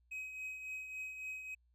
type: tone with tremolo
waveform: triangle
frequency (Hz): 2533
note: D#7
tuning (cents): +30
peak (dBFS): -38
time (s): 0.11-1.55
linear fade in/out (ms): 10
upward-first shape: triangle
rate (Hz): 3.6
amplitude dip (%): 55
effects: added 60 Hz sine -69 dBFS peak until 1.74 s